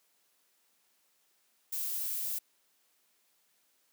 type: noise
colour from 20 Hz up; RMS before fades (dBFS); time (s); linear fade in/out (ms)
violet; -35; 1.72-2.39; 10
effects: white hiss -72 dBFS RMS until 3.92 s + high-pass 200 Hz 12 dB/octave